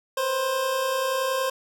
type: tone pair together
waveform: 25% pulse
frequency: 497.5 / 528 Hz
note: B4 / C5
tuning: +13 / +16 cents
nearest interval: minor second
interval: 103 cents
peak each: -29 / -20 dBFS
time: 0.17-1.5 s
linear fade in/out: 5 ms
effects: none